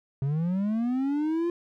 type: linear sweep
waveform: triangle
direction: up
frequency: 132 to 349.2 Hz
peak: -22 dBFS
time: 0.22-1.5 s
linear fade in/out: 2 ms
effects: none